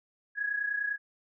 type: tone pair together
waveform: sine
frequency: 1661.2 / 1691.2 Hz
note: G#6 / G#6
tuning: 0 / +31 cents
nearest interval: unison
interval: 31 cents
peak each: -30 / -35 dBFS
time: 0.35-0.98 s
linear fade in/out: 50 ms
effects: none